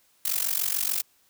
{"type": "noise with amplitude modulation", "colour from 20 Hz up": "blue", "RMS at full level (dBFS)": -23, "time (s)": [0.25, 1.02], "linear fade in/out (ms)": 5, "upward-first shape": "sine", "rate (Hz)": 46.8, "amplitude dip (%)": 90, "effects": ["white hiss -64 dBFS RMS until 1.29 s"]}